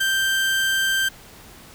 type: tone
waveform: 30% pulse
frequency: 1568 Hz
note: G6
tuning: in tune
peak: -16 dBFS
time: 0-1.09 s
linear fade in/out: 10 ms
effects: pink hiss -45 dBFS RMS until 1.74 s